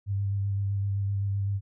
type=tone with vibrato; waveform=sine; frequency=99.4 Hz; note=G2; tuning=25 cents sharp; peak=-25 dBFS; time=0.06-1.61 s; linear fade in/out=50 ms; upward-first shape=square; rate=7.8 Hz; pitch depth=15 cents each way; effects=none